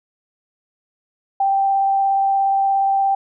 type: tone with vibrato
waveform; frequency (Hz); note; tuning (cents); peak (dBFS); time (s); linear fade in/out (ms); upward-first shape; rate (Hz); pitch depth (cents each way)
sine; 784; G5; 0; -14; 1.4-3.15; 5; sine; 17; 8
effects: none